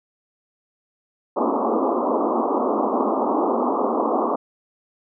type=band-pass noise; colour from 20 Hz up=pink; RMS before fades=-21 dBFS; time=1.36-4.36 s; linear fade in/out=10 ms; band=220 to 1200 Hz; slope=96 dB/octave; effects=none